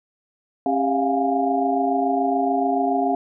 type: tone cluster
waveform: sine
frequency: 270.8 / 399.2 / 682 / 709 / 823 Hz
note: C#4 / G4 / F5 / F5 / G#5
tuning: -40 / +32 / -41 / +26 / -16 cents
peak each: -23 / -26 / -29 / -21 / -29 dBFS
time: 0.66-3.15 s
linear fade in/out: 2 ms
effects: none